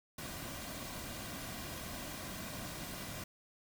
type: noise with comb filter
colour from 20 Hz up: pink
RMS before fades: -44 dBFS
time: 0.18-3.24 s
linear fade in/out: 5 ms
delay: 2.3 ms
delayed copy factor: -0.5
effects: none